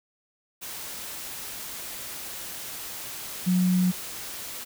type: tone in noise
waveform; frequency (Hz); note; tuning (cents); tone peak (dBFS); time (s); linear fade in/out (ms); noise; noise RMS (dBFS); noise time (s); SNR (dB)
sine; 182.1; F#3; -27; -19; 3.46-3.92; 20; white; -37; 0.61-4.65; +15
effects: none